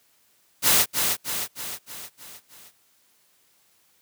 white noise with echo, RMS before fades -18 dBFS, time 0.62-0.86 s, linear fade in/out 50 ms, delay 310 ms, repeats 6, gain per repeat -5 dB, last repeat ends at 2.72 s, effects white hiss -63 dBFS RMS until 4.01 s + high-pass 80 Hz 12 dB/octave

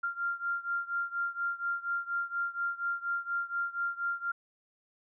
sine beating tone pair, 1389 / 1393.2 Hz, F6 / F6, -10 / -5 cents, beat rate 4.2 Hz, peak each -33 / -35 dBFS, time 0.03-4.32 s, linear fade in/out 10 ms, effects none

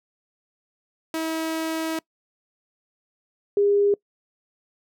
sawtooth / sine tone pair in turn, 321.9 / 405.6 Hz, E4 / G#4, -41 / -41 cents, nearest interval major third, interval 400 cents, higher second, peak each -21 / -16 dBFS, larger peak second, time 1.14-1.99 / 3.57-3.94 s, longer first, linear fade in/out 2 ms, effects noise-tail reverb RT60 0.1 s tail -24 dB re dry

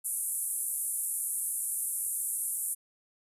pink band-pass noise, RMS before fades -33 dBFS, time 0.04-2.75 s, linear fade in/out 20 ms, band 8900 to 12000 Hz, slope 48 dB/octave, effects resampled to 32000 Hz

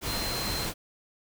sine tone in noise, 4133 Hz, C8, 22 cents flat, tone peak -34 dBFS, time 0.05-0.68 s, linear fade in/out 50 ms, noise pink, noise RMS -32 dBFS, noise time 0.01-0.74 s, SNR -5 dB, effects none

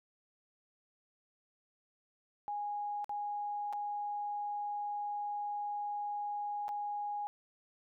sine tone with dropouts, 825 Hz, G#5, 12 cents flat, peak -35 dBFS, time 2.48-7.27 s, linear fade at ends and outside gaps 0 ms, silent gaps 3.044-3.094 / 3.727-3.733 / 6.682-6.69 s, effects none

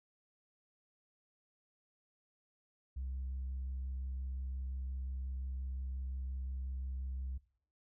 sine tone with vibrato, 65.41 Hz, C2, in tune, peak -36 dBFS, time 2.96-7.38 s, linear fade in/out 10 ms, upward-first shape square, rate 5.7 Hz, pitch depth 9 cents each way, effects noise-tail reverb RT60 0.6 s tail -21 dB re dry + tanh soft clip ceiling -35 dBFS

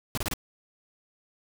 pink noise bursts, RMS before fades -30 dBFS, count 4, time 0.15-0.337 s, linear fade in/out 0 ms, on 25 ms, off 29 ms, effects none

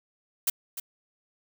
blue noise with echo, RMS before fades -24 dBFS, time 0.47-0.5 s, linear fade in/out 5 ms, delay 300 ms, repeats 1, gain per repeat -11 dB, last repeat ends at 0.8 s, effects none

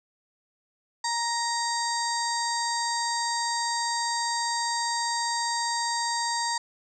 harmonic tone, 935 Hz, A#5, 5 cents sharp, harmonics 1 / 2 / 4 / 5 / 6 / 7 / 8 / 9, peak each -28 / -34 / -40 / -32 / -44 / -38 / -36 / -41 dBFS, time 1.04-6.58 s, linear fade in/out 5 ms, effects none

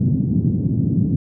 pink band-pass noise, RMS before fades -18 dBFS, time 0-1.16 s, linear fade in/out 5 ms, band 110 to 240 Hz, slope 24 dB/octave, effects none

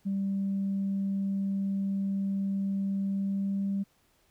sine tone with pitch glide, 196 to 197.25 Hz, G3 to G3, 0 to +11 cents, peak -26 dBFS, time 0.05-3.84 s, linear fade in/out 20 ms, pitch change +11 cents, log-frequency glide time 3.09-3.68 s, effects tanh soft clip ceiling -23 dBFS + pink hiss -68 dBFS RMS until 4.3 s

